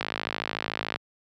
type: click train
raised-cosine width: 0.3 ms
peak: -11 dBFS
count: 52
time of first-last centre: 0.01-0.96 s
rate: 53.7 Hz
effects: high-pass 100 Hz 12 dB/octave